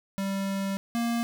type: tone pair in turn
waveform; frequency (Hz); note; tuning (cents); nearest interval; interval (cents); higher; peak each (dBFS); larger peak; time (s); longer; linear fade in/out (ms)
square; 195.5 / 234.2; G3 / A#3; -4 / +8; minor third; 312; second; -28 / -26; second; 0.18-0.77 / 0.95-1.23; first; 0
effects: 10-bit